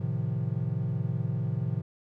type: chord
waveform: triangle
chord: F dominant seventh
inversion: first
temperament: equal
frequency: 110 / 130.81 / 155.56 / 174.61 Hz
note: A2 / C3 / Eb3 / F3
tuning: 0 / 0 / 0 / 0 cents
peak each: -30 / -29 / -32 / -34 dBFS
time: 0-1.82 s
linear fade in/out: 10 ms
effects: none